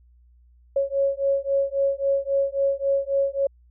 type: beating tone pair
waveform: sine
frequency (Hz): 550 / 553.7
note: C#5 / C#5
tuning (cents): -14 / -2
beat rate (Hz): 3.7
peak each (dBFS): -23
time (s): 0.76-3.47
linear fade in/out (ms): 5
effects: added 60 Hz sine -52 dBFS peak until 3.7 s